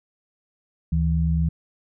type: tone pair together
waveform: sine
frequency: 73.42 / 162.37 Hz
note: D2 / E3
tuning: 0 / -26 cents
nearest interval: octave + major second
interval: 1374 cents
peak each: -21 dBFS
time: 0.92-1.49 s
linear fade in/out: 5 ms
effects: none